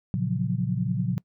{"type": "chord", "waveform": "sine", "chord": "Gb major seventh", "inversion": "first", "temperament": "equal", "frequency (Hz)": [116.54, 138.59, 174.61, 185], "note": ["Bb2", "Db3", "F3", "Gb3"], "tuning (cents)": [0, 0, 0, 0], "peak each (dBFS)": -29, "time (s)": [0.14, 1.18], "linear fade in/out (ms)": 0, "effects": ["noise-tail reverb RT60 0.1 s tail -22 dB re dry"]}